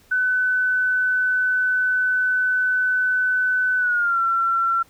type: tone with pitch glide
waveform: sine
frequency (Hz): 1505 to 1356.4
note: F#6 to E6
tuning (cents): +29 to +49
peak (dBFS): -17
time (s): 0.11-4.83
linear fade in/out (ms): 10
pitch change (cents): -180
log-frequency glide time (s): 3.78-4.2
effects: pink hiss -55 dBFS RMS until 4.89 s